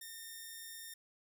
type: tone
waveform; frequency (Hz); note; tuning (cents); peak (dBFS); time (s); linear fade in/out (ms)
5% pulse; 1823; A#6; -39; -36; 0.01-0.94; 5
effects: none